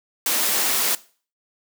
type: high-pass noise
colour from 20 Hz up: white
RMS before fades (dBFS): -21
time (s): 0.26-0.95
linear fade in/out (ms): 2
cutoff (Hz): 210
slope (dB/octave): 24
effects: noise-tail reverb RT60 0.4 s tail -19 dB re dry